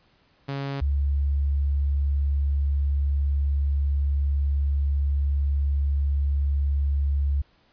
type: tone pair in turn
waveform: sawtooth / sine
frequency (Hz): 138.59 / 70.45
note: C#3 / C#2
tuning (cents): 0 / +29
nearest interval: octave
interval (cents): 1171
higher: first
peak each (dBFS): -24 / -20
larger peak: second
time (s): 0.48-0.81 / 0.81-7.42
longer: second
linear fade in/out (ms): 10
effects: pink hiss -62 dBFS RMS until 7.72 s + resampled to 11025 Hz